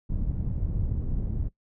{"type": "low-pass noise", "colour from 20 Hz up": "pink", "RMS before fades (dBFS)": -28, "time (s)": [0.09, 1.49], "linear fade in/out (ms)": 10, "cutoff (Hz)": 150, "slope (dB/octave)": 12, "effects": ["noise-tail reverb RT60 0.1 s tail -19 dB re dry"]}